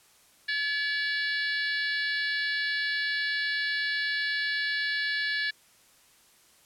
harmonic tone with a mistuned harmonic, 572 Hz, D5, 46 cents flat, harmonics 3 / 4 / 5 / 6 / 7 / 8 / 9, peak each -28 / -37 / -41 / -39 / -37 / -38 / -45 dBFS, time 0.48-5.51 s, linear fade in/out 10 ms, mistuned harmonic 8, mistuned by -57 cents, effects white hiss -60 dBFS RMS until 6.65 s + low-pass 12000 Hz 12 dB/octave

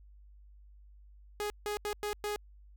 sawtooth tone bursts at uneven times, 415.9 Hz, G#4, 2 cents sharp, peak -29 dBFS, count 5, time 1.4-1.5 / 1.66-1.77 / 1.85-1.93 / 2.03-2.13 / 2.24-2.36 s, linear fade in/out 0 ms, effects added 50 Hz sine -53 dBFS peak until 2.76 s

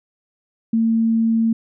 sine tone, 226.2 Hz, A3, 48 cents sharp, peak -14 dBFS, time 0.73-1.53 s, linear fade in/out 5 ms, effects none

